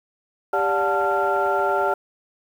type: tone cluster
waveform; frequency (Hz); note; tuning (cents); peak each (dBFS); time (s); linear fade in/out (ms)
sine; 395 / 581 / 724 / 879 / 1380; G4 / D5 / F#5 / A5 / F6; +13 / -19 / -38 / -2 / -21; -24; 0.53-1.94; 5
effects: tanh soft clip ceiling -10 dBFS + 8-bit